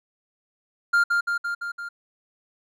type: tone with echo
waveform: triangle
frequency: 1400 Hz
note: F6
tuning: 4 cents sharp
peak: -14 dBFS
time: 0.93-1.04 s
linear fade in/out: 10 ms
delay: 170 ms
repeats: 5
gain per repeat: -3 dB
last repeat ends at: 1.89 s
effects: none